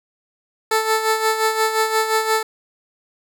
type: tone with tremolo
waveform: 15% pulse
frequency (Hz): 440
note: A4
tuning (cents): 0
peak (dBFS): -8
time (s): 0.71-2.43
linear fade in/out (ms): 5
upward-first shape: sine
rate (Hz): 5.7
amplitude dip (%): 60
effects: none